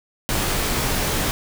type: noise with comb filter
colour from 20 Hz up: pink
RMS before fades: -22 dBFS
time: 0.29-1.31 s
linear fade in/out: 0 ms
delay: 19 ms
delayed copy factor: -0.5
effects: none